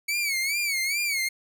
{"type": "tone with vibrato", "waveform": "sawtooth", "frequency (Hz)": 2247, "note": "C#7", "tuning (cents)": 23, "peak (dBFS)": -21, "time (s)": [0.08, 1.29], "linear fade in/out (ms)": 10, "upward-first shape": "sine", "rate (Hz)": 2.4, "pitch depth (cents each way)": 120, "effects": []}